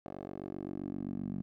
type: tone with band-pass filter sweep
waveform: 10% pulse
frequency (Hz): 47.66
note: G1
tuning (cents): -48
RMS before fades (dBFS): -40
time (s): 0.06-1.42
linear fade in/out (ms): 0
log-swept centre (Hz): 520 to 200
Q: 2.5
effects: none